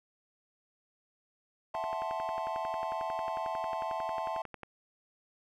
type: chord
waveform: triangle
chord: F# half-diminished seventh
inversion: third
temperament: equal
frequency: 659.3 / 740 / 880 / 1046.5 Hz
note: E5 / F#5 / A5 / C6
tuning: 0 / 0 / 0 / 0 cents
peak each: -35 / -39 / -35 / -38 dBFS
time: 1.74-4.42 s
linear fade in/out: 5 ms
type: click train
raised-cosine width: 0.5 ms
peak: -27 dBFS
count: 33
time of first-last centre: 1.75-4.633 s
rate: 11.1 Hz
effects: none